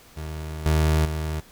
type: tone with level steps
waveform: 30% pulse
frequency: 77.78 Hz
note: D#2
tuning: in tune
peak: -28 / -15 / -23 dBFS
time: 0.16-1.41 s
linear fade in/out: 20 ms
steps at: 0.66 / 1.05 s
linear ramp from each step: 2 ms
effects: pink hiss -51 dBFS RMS until 1.51 s